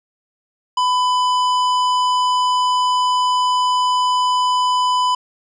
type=tone with hard clipping; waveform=sine; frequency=1000 Hz; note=B5; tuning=21 cents sharp; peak=-16 dBFS; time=0.77-5.15 s; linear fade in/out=5 ms; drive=12 dB; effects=resampled to 22050 Hz